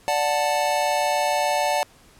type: chord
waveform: square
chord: D major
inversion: none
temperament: just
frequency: 587.3 / 734.2 / 881 Hz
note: D5 / F#5 / A5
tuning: 0 / -14 / +2 cents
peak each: -25 / -25 / -25 dBFS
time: 0.08-1.83 s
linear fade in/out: 0 ms
effects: pink hiss -53 dBFS RMS until 2.19 s + low-pass 12000 Hz 12 dB/octave

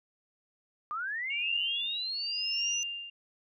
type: linear sweep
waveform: sine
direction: up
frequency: 1174.7 to 6070 Hz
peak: -32 dBFS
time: 0.91-2.83 s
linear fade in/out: 0 ms
type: tone with tremolo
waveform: sine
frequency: 2797 Hz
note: F7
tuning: 2 cents sharp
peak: -29 dBFS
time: 1.3-3.1 s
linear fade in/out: 5 ms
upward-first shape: triangle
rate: 0.92 Hz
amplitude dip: 100%
effects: none

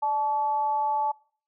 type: tone with amplitude modulation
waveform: sine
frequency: 867 Hz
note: A5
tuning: 26 cents flat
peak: -20 dBFS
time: 0.02-1.12 s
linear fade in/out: 10 ms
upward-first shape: sine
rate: 270 Hz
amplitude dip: 55%
effects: noise-tail reverb RT60 0.5 s tail -24 dB re dry

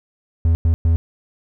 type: tone bursts at uneven times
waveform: triangle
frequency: 82.41 Hz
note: E2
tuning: in tune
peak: -10 dBFS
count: 3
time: 0.45-0.55 / 0.65-0.74 / 0.85-0.96 s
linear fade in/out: 0 ms
effects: none

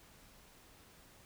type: silence
effects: pink hiss -61 dBFS RMS until 1.25 s

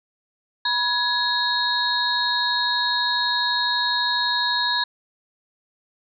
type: tone cluster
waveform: sine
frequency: 973 / 1677 / 3787 / 4201 Hz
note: B5 / G#6 / A#7 / C8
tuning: -26 / +16 / +27 / +6 cents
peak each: -25 dBFS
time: 0.65-4.84 s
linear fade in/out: 5 ms
effects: none

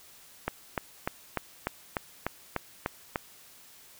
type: click train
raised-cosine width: 0.5 ms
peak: -13 dBFS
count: 10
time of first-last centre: 0.48-3.159 s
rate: 3.36 Hz
effects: white hiss -54 dBFS RMS until 3.99 s

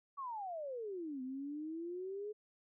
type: exponential two-way sweep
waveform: sine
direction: down then up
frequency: 1150 to 253.2 to 428 Hz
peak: -40 dBFS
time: 0.17-2.33 s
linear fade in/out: 20 ms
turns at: 1.22 s
effects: none

